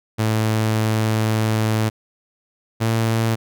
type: tone pair in turn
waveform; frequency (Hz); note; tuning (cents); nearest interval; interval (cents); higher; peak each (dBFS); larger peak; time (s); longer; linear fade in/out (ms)
sawtooth; 109.7 / 112.98; A2 / A2; -5 / +46; minor second; 51; second; -13; neither; 0.18-1.9 / 2.8-3.36; first; 20
effects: none